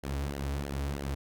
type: tone with flanger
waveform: sawtooth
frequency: 70 Hz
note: C#2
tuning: 18 cents sharp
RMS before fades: -34 dBFS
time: 0.03-1.15 s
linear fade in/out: 10 ms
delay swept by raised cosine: 0.81 to 5.71 ms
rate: 3.1 Hz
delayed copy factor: -0.65
effects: none